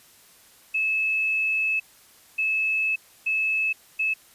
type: tone bursts at uneven times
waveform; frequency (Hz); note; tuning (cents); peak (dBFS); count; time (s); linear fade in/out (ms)
sine; 2600; E7; -24; -21; 4; 0.74-1.8 / 2.38-2.96 / 3.26-3.73 / 3.99-4.14; 10
effects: white hiss -54 dBFS RMS until 4.34 s + resampled to 32000 Hz